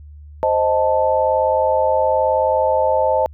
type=chord; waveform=sine; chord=A diminished; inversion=first; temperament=equal; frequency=523.3 / 622.3 / 880 Hz; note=C5 / Eb5 / A5; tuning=0 / 0 / 0 cents; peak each=-18 dBFS; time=0.43-3.26 s; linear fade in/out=0 ms; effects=added 74 Hz sine -36 dBFS peak until 3.33 s